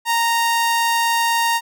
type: tone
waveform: sawtooth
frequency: 928 Hz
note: A#5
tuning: 8 cents flat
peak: -12 dBFS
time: 0.05-1.61 s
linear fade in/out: 50 ms
effects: none